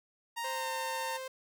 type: tone with pitch glide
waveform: sawtooth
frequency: 932.3 to 912.1 Hz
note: A#5 to A#5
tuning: 0 to -38 cents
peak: -31 dBFS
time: 0.36-1.18 s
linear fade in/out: 20 ms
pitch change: -38 cents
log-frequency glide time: 0.48-0.69 s
type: tone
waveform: sawtooth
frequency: 523.3 Hz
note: C5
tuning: in tune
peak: -35 dBFS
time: 0.44-1.28 s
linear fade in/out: 5 ms
effects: none